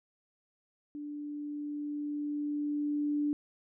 sine tone with level ramp, 293.7 Hz, D4, in tune, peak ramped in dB -38 to -27 dBFS, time 0.95-3.33 s, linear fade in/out 0 ms, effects none

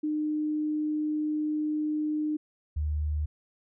sine tone pair in turn, 304.1 / 75.46 Hz, D#4 / D2, -40 / +48 cents, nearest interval 2 octaves, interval 2412 cents, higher first, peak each -26 dBFS, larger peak neither, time 0.03-2.37 / 2.76-3.26 s, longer first, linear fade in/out 10 ms, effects none

